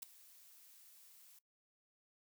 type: noise with ADSR envelope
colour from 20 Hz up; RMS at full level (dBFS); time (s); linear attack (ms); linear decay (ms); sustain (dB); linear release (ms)
blue; -41; 0.02-1.39; 10; 3; -21; 4
effects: noise-tail reverb RT60 0.1 s tail -19 dB re dry

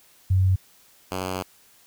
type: tone pair in turn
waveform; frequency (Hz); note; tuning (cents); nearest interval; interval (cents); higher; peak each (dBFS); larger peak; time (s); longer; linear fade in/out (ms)
sine / 5% pulse; 94 / 92.97; F#2 / F#2; +28 / +9; unison; 19; first; -16; neither; 0.3-0.56 / 1.11-1.43; second; 10
effects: white hiss -56 dBFS RMS until 1.86 s

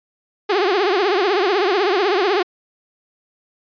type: tone with vibrato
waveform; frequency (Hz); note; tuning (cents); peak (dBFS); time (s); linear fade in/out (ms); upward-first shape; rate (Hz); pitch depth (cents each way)
sawtooth; 385.6; G4; -28; -11; 0.49-2.43; 10; triangle; 16; 210
effects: resampled to 11025 Hz

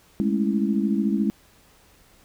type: chord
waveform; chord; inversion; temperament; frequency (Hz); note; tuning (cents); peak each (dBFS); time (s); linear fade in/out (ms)
sine; A major seventh; third; just; 206.2 / 220 / 275 / 330; G#3 / A3 / C#4 / E4; -12 / 0 / -14 / +2; -22 / -27 / -27 / -28; 0.2-1.3; 0
effects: pink hiss -56 dBFS RMS until 2.24 s

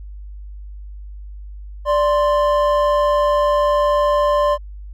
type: tone pair together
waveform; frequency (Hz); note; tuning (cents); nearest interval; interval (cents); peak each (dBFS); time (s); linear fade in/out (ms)
triangle; 587.3 / 1046.5; D5 / C6; 0 / 0; minor seventh; 1000; -13 / -16; 1.85-4.58; 50
effects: added 50 Hz sine -31 dBFS peak until 4.93 s

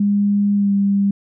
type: tone with pitch glide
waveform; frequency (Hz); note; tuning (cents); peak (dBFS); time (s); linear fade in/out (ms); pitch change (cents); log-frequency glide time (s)
sine; 203.1 to 199.38; G#3 to G3; -38 to +30; -13; 0-1.11; 5; -32; 0.55-0.72
effects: none

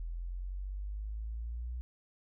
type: exponential sweep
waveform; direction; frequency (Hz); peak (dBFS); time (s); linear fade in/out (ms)
sine; up; 41.2 to 61.74; -36; 0-1.81; 0
effects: none

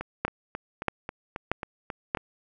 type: two click trains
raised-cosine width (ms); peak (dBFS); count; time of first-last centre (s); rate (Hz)
0.5; -9 / -18; 4 / 9; 0.25-2.149 / 0.01-2.172; 1.58 / 3.7
effects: none

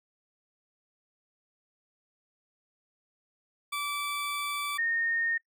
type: tone pair in turn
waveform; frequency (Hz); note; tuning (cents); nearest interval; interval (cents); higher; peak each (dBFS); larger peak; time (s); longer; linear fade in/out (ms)
20% pulse / sine; 1159 / 1839.8; D6 / A#6; -23 / -23; minor sixth; 800; second; -26; neither; 3.72-4.78 / 4.78-5.38; first; 10
effects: noise-tail reverb RT60 0.1 s tail -21 dB re dry

